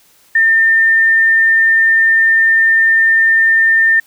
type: tone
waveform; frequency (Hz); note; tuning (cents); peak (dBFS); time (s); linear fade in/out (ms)
sine; 1805; A6; +44; -7; 0.35-4; 5
effects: white hiss -50 dBFS RMS until 4.06 s